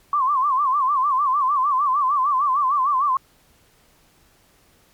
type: tone with vibrato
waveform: sine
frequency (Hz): 1100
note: C#6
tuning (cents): -14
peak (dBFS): -16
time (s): 0.13-3.17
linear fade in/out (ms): 2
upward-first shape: sine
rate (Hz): 6.6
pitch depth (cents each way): 140
effects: pink hiss -57 dBFS RMS until 4.93 s + MP3 96 kbps